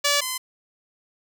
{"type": "tone pair in turn", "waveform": "5% pulse", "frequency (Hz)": [576, 1026.3], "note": ["D5", "C6"], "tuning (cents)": [-34, -34], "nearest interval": "minor seventh", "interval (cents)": 1000, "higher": "second", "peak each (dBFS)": [-7, -14], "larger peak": "first", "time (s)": [[0.04, 0.21], [0.21, 0.38]], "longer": "neither", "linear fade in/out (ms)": 10, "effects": []}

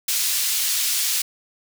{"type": "high-pass noise", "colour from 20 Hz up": "pink", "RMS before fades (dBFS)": -22, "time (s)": [0.08, 1.22], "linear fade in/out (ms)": 5, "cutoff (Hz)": 3900, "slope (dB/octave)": 12, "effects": []}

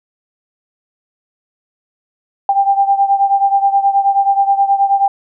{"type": "beating tone pair", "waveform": "sine", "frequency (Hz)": [790, 799.4], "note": ["G5", "G5"], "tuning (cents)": [13, 34], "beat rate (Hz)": 9.4, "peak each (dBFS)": [-11, -15], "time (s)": [2.49, 5.08], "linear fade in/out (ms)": 2, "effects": []}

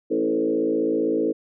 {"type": "tone with frequency modulation", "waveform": "sine", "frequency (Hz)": 382.3, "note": "G4", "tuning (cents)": -43, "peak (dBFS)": -19, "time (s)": [0.1, 1.33], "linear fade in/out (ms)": 20, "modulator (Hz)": 55.6, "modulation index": 2.1, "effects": []}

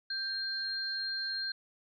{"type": "tone pair together", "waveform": "sine", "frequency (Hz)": [1578, 4201], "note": ["G6", "C8"], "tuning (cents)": [11, 6], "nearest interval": "octave + perfect fourth", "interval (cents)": 1695, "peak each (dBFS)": [-38, -34], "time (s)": [0.1, 1.52], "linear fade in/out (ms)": 5, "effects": []}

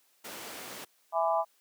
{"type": "noise", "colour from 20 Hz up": "pink", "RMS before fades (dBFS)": -41, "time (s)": [0.24, 0.85], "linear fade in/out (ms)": 10}
{"type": "chord", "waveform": "sine", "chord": "E dominant seventh", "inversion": "none", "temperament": "equal with one note detuned", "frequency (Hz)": [659.3, 830.6, 1001.6, 1174.7], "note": ["E5", "G#5", "B5", "D6"], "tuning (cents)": [0, 0, 24, 0], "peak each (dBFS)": [-28, -30, -31, -34], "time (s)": [1.12, 1.45], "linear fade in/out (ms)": 50}
{"effects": ["white hiss -68 dBFS RMS until 1.6 s", "high-pass 300 Hz 12 dB/octave"]}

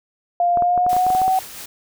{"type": "tone with pitch glide", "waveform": "sine", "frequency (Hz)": [700, 754.6], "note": ["F5", "F#5"], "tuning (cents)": [4, 34], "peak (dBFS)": -14, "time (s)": [0.4, 1.39], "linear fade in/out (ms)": 2, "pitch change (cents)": 130, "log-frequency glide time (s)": [0.57, 1.28]}
{"type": "clicks", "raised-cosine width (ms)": 1, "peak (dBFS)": -14, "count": 11, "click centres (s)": [0.573, 0.623, 0.777, 0.865, 0.931, 0.966, 1.066, 1.103, 1.15, 1.217, 1.28]}
{"type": "noise with tremolo", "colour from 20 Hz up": "white", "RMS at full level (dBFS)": -34, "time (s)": [0.89, 1.66], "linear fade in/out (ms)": 5, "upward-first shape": "sine", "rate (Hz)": 4.5, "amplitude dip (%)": 35}
{"effects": []}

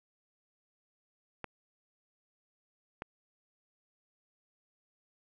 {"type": "clicks", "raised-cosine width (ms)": 0.5, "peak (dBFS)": -23, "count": 2, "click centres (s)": [1.443, 3.021], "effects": []}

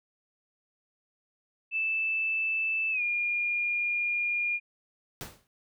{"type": "tone with pitch glide", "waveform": "sine", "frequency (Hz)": [2637, 2418], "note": ["E7", "D7"], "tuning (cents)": [0, 50], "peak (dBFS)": -26, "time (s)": [1.71, 4.6], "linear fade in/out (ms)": 50, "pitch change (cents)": -150, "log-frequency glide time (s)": [2.91, 3.02]}
{"type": "noise with exponential decay", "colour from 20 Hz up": "pink", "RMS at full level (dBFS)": -36, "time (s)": [5.21, 5.47], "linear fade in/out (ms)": 0, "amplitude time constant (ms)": 56}
{"effects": []}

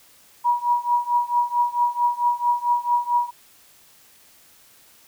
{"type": "tone with tremolo", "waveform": "sine", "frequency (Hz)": 963, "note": "B5", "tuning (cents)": -44, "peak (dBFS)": -14, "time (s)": [0.44, 3.31], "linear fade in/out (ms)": 20, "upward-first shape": "triangle", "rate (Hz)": 4.5, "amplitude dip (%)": 95, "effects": ["white hiss -53 dBFS RMS until 5.07 s"]}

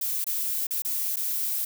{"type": "noise with dropouts", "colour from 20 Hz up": "violet", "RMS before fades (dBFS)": -28, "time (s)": [0.01, 1.65], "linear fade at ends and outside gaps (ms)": 5, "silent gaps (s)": [[0.243, 0.266], [0.669, 0.707], [0.821, 0.848], [1.16, 1.168]], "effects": []}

